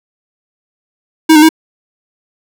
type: tone with pitch steps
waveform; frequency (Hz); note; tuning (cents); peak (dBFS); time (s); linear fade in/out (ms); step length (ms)
square; 317.8 / 303.9 / 319; D#4 / D#4 / D#4; +37 / -41 / +43; -3; 1.29-1.491; 10; 67
effects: none